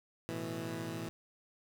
15% pulse chord, A suspended second, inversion none, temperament equal, 110 / 123.47 / 164.81 Hz, A2 / B2 / E3, 0 / 0 / 0 cents, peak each -37 / -38 / -35 dBFS, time 0.29-1.09 s, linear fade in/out 0 ms, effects none

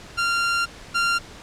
sawtooth tone pair in turn, 1386 / 1386 Hz, F6 / F6, -14 / -14 cents, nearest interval unison, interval 0 cents, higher neither, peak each -16 / -15 dBFS, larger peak second, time 0.17-0.66 / 0.94-1.19 s, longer first, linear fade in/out 20 ms, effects pink hiss -42 dBFS RMS until 1.42 s + low-pass 7000 Hz 12 dB/octave

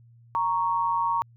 sine tone pair together, 932.3 / 1109.4 Hz, A#5 / C#6, 0 / +1 cents, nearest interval minor third, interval 301 cents, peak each -24 / -26 dBFS, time 0.35-1.22 s, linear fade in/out 0 ms, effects added 117 Hz sine -51 dBFS peak until 1.36 s

